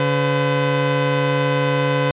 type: tone pair together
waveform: sawtooth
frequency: 141.99 / 506 Hz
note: C#3 / B4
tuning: +42 / +42 cents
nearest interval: octave + minor seventh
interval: 2200 cents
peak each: -15 dBFS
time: 0-2.11 s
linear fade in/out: 2 ms
effects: resampled to 8000 Hz